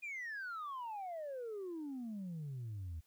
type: exponential sweep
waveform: sine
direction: down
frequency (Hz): 2472 to 76.7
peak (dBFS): -39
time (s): 0.02-3.01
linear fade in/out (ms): 20
effects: tanh soft clip ceiling -39 dBFS + white hiss -75 dBFS RMS until 3.06 s